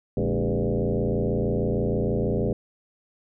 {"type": "tone with frequency modulation", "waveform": "sine", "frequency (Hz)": 144.3, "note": "D3", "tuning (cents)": -30, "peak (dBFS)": -21, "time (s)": [0.17, 2.53], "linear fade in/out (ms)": 2, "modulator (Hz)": 86.3, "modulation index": 4.7, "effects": []}